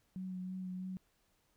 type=tone with vibrato; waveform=sine; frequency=185 Hz; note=F#3; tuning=in tune; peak=-39 dBFS; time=0.16-0.97 s; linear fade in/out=0 ms; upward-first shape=sine; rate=3.1 Hz; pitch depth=18 cents each way; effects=pink hiss -75 dBFS RMS until 1.56 s